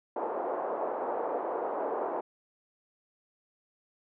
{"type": "band-pass noise", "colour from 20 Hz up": "pink", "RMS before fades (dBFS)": -33, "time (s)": [0.16, 2.21], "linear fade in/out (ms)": 5, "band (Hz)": [410, 940], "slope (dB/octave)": 24, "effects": []}